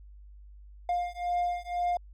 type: beating tone pair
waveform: triangle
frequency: 705 / 707 Hz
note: F5 / F5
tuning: +16 / +21 cents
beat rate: 2 Hz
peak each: -29 dBFS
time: 0.89-1.97 s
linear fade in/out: 2 ms
effects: added 50 Hz sine -47 dBFS peak until 2.13 s